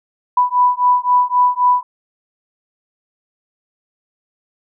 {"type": "beating tone pair", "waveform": "sine", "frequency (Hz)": [987.8, 991.6], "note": ["B5", "B5"], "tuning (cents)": [0, 7], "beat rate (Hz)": 3.8, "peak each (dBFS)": -14, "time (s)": [0.37, 1.83], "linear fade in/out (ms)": 5, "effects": []}